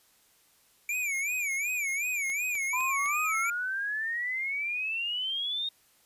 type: tone with vibrato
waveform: square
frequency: 2324 Hz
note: D7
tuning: 19 cents flat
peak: -29 dBFS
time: 0.89-3.5 s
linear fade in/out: 2 ms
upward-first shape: sine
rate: 2.7 Hz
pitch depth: 140 cents each way
type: click train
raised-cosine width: 0.2 ms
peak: -28 dBFS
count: 4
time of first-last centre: 2.3-3.059 s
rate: 3.95 Hz
type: exponential sweep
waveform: sine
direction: up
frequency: 996 to 3729 Hz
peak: -29 dBFS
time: 2.73-5.69 s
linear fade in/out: 5 ms
effects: white hiss -64 dBFS RMS until 6.05 s + resampled to 32000 Hz